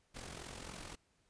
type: noise with amplitude modulation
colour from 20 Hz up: pink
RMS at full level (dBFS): -45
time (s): 0.14-0.96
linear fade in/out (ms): 20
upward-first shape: sine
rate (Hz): 43.7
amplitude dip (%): 65
effects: pink hiss -75 dBFS RMS until 1.29 s + resampled to 22050 Hz